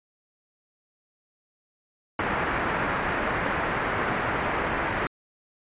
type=low-pass noise; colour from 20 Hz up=white; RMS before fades=-27 dBFS; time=2.19-5.07 s; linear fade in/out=2 ms; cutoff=1900 Hz; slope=24 dB/octave; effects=resampled to 8000 Hz